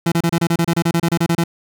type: tone bursts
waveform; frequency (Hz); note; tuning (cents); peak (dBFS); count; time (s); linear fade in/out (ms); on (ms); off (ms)
30% pulse; 168.4; E3; +37; -11; 16; 0.06-1.439; 5; 59; 29
effects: none